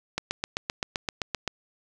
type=click train; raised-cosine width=0.2 ms; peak=-10 dBFS; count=11; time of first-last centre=0.18-1.477 s; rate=7.71 Hz; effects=none